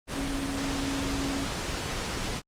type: tone in noise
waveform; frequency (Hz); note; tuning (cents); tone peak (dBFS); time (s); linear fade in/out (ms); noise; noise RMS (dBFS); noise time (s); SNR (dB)
sine; 275; C#4; -14; -31; 0.13-1.48; 50; pink; -32; 0.07-2.42; -2
effects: low-pass 8000 Hz 12 dB/octave + Opus 32 kbps